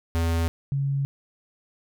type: tone pair in turn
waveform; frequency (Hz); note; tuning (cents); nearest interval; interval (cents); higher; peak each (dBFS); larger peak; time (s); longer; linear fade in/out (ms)
square / sine; 83.1 / 138.75; E2 / C#3; +15 / +2; major sixth; 887; second; -22; neither; 0.15-0.48 / 0.72-1.05; neither; 0
effects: none